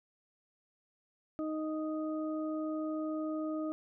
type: harmonic tone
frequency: 311.1 Hz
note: D#4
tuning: in tune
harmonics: 1 / 2 / 4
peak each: -34 / -40 / -46 dBFS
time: 1.39-3.72 s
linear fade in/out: 0 ms
effects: none